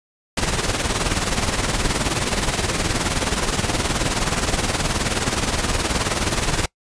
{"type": "noise with tremolo", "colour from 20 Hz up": "pink", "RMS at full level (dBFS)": -18, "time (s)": [0.37, 6.66], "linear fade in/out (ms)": 5, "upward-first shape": "triangle", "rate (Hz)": 19, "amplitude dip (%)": 70, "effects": ["noise-tail reverb RT60 0.1 s tail -24 dB re dry", "resampled to 22050 Hz"]}